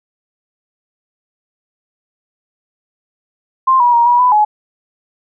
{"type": "tone with pitch steps", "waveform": "sine", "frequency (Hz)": [1049, 966, 942, 966, 996, 845], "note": ["C6", "B5", "A#5", "B5", "B5", "G#5"], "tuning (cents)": [4, -39, 18, -39, 14, 30], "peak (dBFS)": -7, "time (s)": [3.67, 4.45], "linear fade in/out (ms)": 10, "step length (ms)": 130, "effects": []}